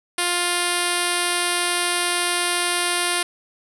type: tone with low-pass filter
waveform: 5% pulse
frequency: 351.5 Hz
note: F4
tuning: 11 cents sharp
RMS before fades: -22 dBFS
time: 0.18-3.23 s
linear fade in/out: 5 ms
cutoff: 9400 Hz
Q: 3.2
effects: none